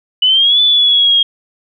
sine exponential two-way sweep, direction up then down, 2960 to 3495 to 3244 Hz, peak -7 dBFS, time 0.22-1.23 s, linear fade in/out 5 ms, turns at 0.61 s, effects none

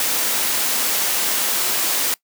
white high-pass noise, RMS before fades -20 dBFS, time 0-2.14 s, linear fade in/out 2 ms, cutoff 230 Hz, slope 12 dB/octave, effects noise-tail reverb RT60 0.1 s tail -22 dB re dry

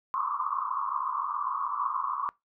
white band-pass noise, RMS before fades -31 dBFS, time 0.14-2.29 s, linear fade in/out 0 ms, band 1000 to 1200 Hz, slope 96 dB/octave, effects noise-tail reverb RT60 0.2 s tail -23 dB re dry

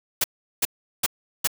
white noise bursts, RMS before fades -21 dBFS, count 4, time 0.21-1.474 s, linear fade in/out 5 ms, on 31 ms, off 380 ms, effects none

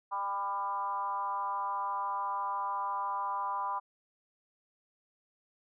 sine tone with frequency modulation, 996 Hz, B5, 14 cents sharp, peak -31 dBFS, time 0.11-3.8 s, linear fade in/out 20 ms, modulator 198 Hz, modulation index 0.97, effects none

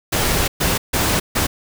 pink noise bursts at uneven times, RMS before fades -18 dBFS, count 4, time 0.12-0.48 / 0.6-0.78 / 0.93-1.2 / 1.35-1.47 s, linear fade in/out 10 ms, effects none

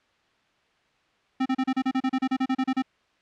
square tone bursts, 261.6 Hz, C4, in tune, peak -22 dBFS, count 16, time 1.4-2.823 s, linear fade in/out 10 ms, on 58 ms, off 33 ms, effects white hiss -65 dBFS RMS until 3.21 s + low-pass 3000 Hz 12 dB/octave

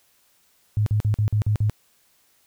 sine tone bursts, 105.7 Hz, G#2, 31 cents sharp, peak -17 dBFS, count 7, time 0.77-1.697 s, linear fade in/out 0 ms, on 93 ms, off 46 ms, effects white hiss -62 dBFS RMS until 2.46 s

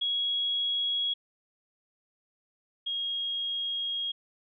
sine tone pair in turn, 3322 / 3271 Hz, G#7 / G#7, 0 / -27 cents, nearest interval unison, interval 27 cents, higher first, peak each -26 / -29 dBFS, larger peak first, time 0.01-1.14 / 2.86-4.12 s, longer second, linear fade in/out 10 ms, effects none

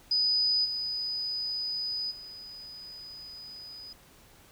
sine tone with level steps, 4978 Hz, D#8, in tune, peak -23 / -30 / -42 dBFS, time 0.11-3.93 s, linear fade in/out 5 ms, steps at 0.64 / 2.1 s, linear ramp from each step 20 ms, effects pink hiss -57 dBFS RMS until 4.51 s

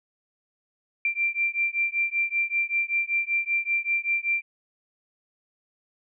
sine beating tone pair, 2359 / 2364.2 Hz, D7 / D7, +7 / +11 cents, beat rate 5.2 Hz, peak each -26 dBFS, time 1.05-4.42 s, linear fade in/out 2 ms, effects none

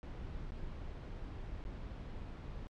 brown noise with dropouts, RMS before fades -44 dBFS, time 0.03-2.67 s, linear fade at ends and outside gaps 0 ms, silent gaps 0.507-0.52 / 1.639-1.651 s, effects low-pass 4000 Hz 12 dB/octave + MP3 96 kbps

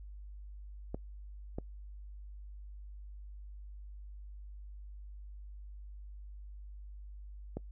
clicks, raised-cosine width 2 ms, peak -24 dBFS, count 3, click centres 0.945 / 1.585 / 7.57 s, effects noise-tail reverb RT60 0.1 s tail -24 dB re dry + added 50 Hz sine -45 dBFS peak until 7.71 s

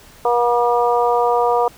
harmonic tone, 240 Hz, B3, 49 cents flat, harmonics 2 / 3 / 4 / 5, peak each -17 / -18 / -19 / -23 dBFS, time 0.25-1.68 s, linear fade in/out 2 ms, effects pink hiss -45 dBFS RMS until 1.77 s

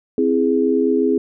sine chord, C augmented, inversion none, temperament equal, 261.6 / 329.6 / 415.3 Hz, C4 / E4 / G#4, 0 / 0 / 0 cents, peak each -18 / -20 / -17 dBFS, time 0.18-1.18 s, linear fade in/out 2 ms, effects none

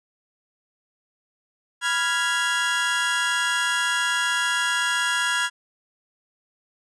30% pulse chord, F diminished, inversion second, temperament equal, 987.8 / 1396.9 / 1661.2 Hz, Cb6 / F6 / Ab6, 0 / 0 / 0 cents, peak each -26 / -23 / -21 dBFS, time 1.81-5.5 s, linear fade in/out 50 ms, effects resampled to 24000 Hz

